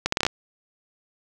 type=accelerating click train; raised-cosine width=0.2 ms; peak=-4 dBFS; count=7; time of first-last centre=0.06-0.266 s; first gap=64 ms; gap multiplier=0.74; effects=none